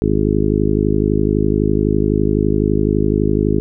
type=harmonic tone; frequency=51.91 Hz; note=G#1; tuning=in tune; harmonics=1 / 2 / 3 / 4 / 5 / 6 / 7 / 8; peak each=-21 / -21 / -21 / -21 / -21 / -21 / -21 / -21 dBFS; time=0.02-3.6 s; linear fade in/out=0 ms; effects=none